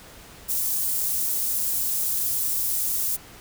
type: high-pass noise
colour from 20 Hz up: white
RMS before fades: -25 dBFS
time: 0.48-3.17 s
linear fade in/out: 20 ms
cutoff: 8800 Hz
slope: 12 dB/octave
effects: pink hiss -46 dBFS RMS until 3.4 s